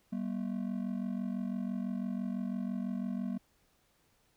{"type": "ring-modulated tone", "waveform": "triangle", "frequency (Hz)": 217, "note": "A3", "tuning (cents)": -24, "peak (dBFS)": -28, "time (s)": [0.12, 3.38], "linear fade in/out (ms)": 10, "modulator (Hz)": 23, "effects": ["pink hiss -71 dBFS RMS until 4.36 s"]}